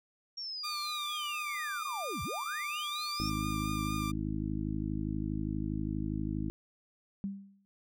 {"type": "linear two-way sweep", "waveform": "sine", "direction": "down then up", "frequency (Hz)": [5588, 61, 5588], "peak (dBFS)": -37, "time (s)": [0.37, 3.3], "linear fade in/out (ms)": 10, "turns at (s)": 2.23}
{"type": "tone with vibrato", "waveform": "sawtooth", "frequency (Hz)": 1199, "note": "D6", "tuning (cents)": 36, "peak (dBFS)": -33, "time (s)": [0.63, 4.12], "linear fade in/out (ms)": 20, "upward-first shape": "sine", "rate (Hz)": 4.3, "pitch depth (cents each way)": 24}
{"type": "harmonic tone", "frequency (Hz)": 52.4, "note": "G#1", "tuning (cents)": 16, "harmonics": [1, 2, 3, 4, 5, 6], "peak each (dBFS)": [-39, -39, -39, -39, -39, -39], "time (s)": [3.2, 6.5], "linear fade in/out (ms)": 0}
{"type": "tone with exponential decay", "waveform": "sine", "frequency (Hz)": 197.3, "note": "G3", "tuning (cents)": 11, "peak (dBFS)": -30, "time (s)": [7.24, 7.65], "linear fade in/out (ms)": 0, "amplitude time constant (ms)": 89}
{"effects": []}